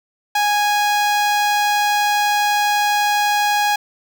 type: tone with notch filter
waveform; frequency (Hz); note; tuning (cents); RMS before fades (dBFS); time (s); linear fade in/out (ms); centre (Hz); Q
sawtooth; 828; G#5; -5; -17; 0.35-3.76; 5; 10000; 1.6
effects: none